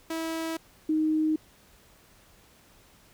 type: tone pair in turn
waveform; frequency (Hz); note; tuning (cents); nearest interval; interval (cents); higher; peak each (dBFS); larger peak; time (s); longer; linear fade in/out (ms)
sawtooth / sine; 325.1 / 311.7; E4 / D#4; -24 / +3; minor second; 73; first; -26 / -22; second; 0.1-0.57 / 0.89-1.36; neither; 5
effects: pink hiss -58 dBFS RMS until 3.13 s